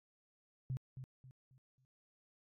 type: tone with echo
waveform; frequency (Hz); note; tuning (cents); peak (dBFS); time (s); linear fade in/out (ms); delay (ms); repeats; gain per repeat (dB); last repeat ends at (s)
sine; 130; C3; -11; -36; 0.7-0.77; 0; 270; 4; -9; 1.85
effects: AAC 64 kbps